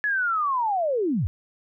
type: linear sweep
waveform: sine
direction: down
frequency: 1720 to 69.3 Hz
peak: -21 dBFS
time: 0.04-1.27 s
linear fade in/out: 0 ms
effects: none